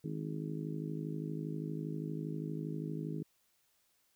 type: harmonic tone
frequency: 52.5 Hz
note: G#1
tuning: 19 cents sharp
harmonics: 3 / 4 / 5 / 6 / 7 / 8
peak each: -39 / -46 / -44 / -44 / -52 / -48 dBFS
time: 0.04-3.23 s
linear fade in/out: 5 ms
effects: white hiss -74 dBFS RMS until 4.15 s